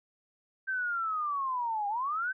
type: linear two-way sweep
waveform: sine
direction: down then up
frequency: 1568 to 798 to 1568 Hz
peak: -29 dBFS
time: 0.67-2.33 s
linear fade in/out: 20 ms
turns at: 1.88 s
effects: none